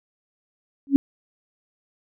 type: tone with exponential growth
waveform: sine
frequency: 277.2 Hz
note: C#4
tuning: in tune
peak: -6 dBFS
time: 0.87-0.96 s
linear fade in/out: 0 ms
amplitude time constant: 18 ms
effects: none